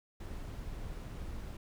brown noise, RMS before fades -42 dBFS, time 0.2-1.57 s, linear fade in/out 5 ms, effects none

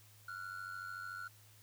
triangle ring-modulated tone, 1420 Hz, F6, 28 cents sharp, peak -38 dBFS, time 0.28-1.28 s, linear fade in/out 5 ms, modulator 46.8 Hz, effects added 105 Hz sine -62 dBFS peak until 1.62 s + white hiss -64 dBFS RMS until 1.62 s

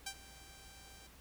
5% pulse tone with ADSR envelope, 784 Hz, G5, in tune, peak -26 dBFS, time 0.06-1.08 s, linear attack 8 ms, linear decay 66 ms, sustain -19 dB, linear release 19 ms, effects added 60 Hz sine -60 dBFS peak until 1.2 s + pink hiss -60 dBFS RMS until 1.2 s

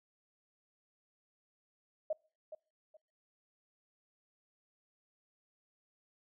sine tone with echo, 622.3 Hz, D#5, in tune, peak -31 dBFS, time 2.1-2.13 s, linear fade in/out 5 ms, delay 420 ms, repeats 2, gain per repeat -12 dB, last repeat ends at 2.97 s, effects noise-tail reverb RT60 0.4 s tail -25 dB re dry

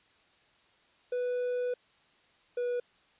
triangle tone pair in turn, 493.9 / 487.7 Hz, B4 / B4, 0 / -22 cents, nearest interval unison, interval 22 cents, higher first, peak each -27 dBFS, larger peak neither, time 1.12-1.74 / 2.57-2.8 s, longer first, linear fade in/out 5 ms, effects white hiss -65 dBFS RMS until 3.19 s + resampled to 8000 Hz

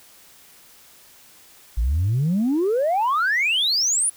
sine exponential sweep, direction up, 51.6 to 10230 Hz, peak -16 dBFS, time 1.77-4.1 s, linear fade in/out 10 ms, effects tanh soft clip ceiling -15 dBFS + white hiss -50 dBFS RMS until 4.16 s

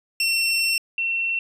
25% pulse / sine tone pair in turn, 2711 / 2711 Hz, E7 / E7, +48 / +48 cents, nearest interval unison, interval 0 cents, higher neither, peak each -15 / -21 dBFS, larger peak first, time 0.2-0.78 / 0.98-1.39 s, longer first, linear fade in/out 2 ms, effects resampled to 32000 Hz

